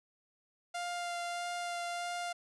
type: tone with vibrato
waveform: sawtooth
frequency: 698.5 Hz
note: F5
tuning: in tune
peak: -32 dBFS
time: 0.74-2.33 s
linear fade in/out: 10 ms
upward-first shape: sine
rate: 1.6 Hz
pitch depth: 10 cents each way
effects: resampled to 24000 Hz